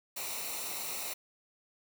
white noise with comb filter, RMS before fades -38 dBFS, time 0.16-1.14 s, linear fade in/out 10 ms, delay 0.61 ms, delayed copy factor -0.65, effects none

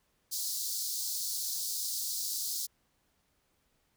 pink high-pass noise, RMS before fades -35 dBFS, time 0.31-2.67 s, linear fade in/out 20 ms, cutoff 4200 Hz, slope 48 dB/octave, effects pink hiss -74 dBFS RMS until 3.96 s

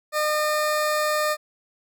20% pulse tone, 607 Hz, D#5, 43 cents flat, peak -16 dBFS, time 0.12-1.37 s, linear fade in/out 50 ms, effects none

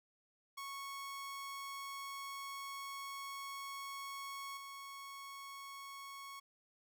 sawtooth tone with level steps, 1104 Hz, C#6, 7 cents flat, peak -40 / -44 dBFS, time 0.57-6.4 s, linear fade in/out 10 ms, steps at 4.57 s, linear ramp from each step 2 ms, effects none

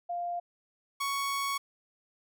sine / sawtooth tone pair in turn, 698.5 / 1112.6 Hz, F5 / C#6, 0 / +6 cents, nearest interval minor sixth, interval 806 cents, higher second, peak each -31 / -26 dBFS, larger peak second, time 0.09-0.4 / 1-1.58 s, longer second, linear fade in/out 10 ms, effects none

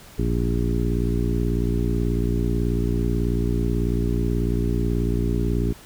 harmonic tone with a mistuned harmonic, 58.27 Hz, A#1, in tune, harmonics 1 / 2 / 3 / 4 / 5 / 6 / 7, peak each -23 / -26 / -28 / -29 / -30 / -31 / -31 dBFS, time 0.18-5.73 s, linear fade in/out 10 ms, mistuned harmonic 1, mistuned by -150 cents, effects pink hiss -46 dBFS RMS until 5.85 s

